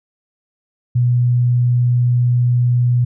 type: tone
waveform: sine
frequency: 122.4 Hz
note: B2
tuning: 15 cents flat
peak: -11 dBFS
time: 0.95-3.05 s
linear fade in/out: 10 ms
effects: none